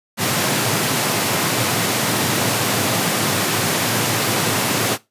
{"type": "high-pass noise", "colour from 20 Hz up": "pink", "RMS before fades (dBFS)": -19, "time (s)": [0.17, 4.98], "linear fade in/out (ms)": 50, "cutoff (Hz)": 100, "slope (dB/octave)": 96, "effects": ["noise-tail reverb RT60 0.2 s tail -18 dB re dry", "resampled to 32000 Hz"]}